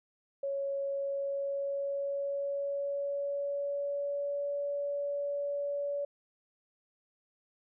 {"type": "tone with pitch glide", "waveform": "sine", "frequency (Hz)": [554.4, 570.6], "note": ["C#5", "C#5"], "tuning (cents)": [0, 50], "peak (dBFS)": -31, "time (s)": [0.43, 6.05], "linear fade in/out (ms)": 5, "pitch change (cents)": 50, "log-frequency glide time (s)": [0.77, 4.52], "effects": []}